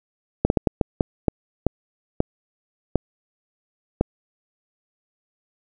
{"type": "slowing click train", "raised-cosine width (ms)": 2, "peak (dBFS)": -3, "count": 11, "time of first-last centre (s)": [0.45, 4.01], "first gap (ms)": 51, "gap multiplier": 1.4, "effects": []}